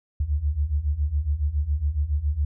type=beating tone pair; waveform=sine; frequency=69.3 / 76.5 Hz; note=C#2 / D#2; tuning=0 / -29 cents; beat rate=7.2 Hz; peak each=-26 / -23 dBFS; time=0.2-2.45 s; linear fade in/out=5 ms; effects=none